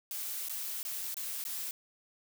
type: noise with dropouts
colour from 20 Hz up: blue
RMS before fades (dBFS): -38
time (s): 0.11-1.71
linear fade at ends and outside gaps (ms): 1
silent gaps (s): 0.486-0.495 / 0.83-0.85 / 1.143-1.168 / 1.44-1.451
effects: none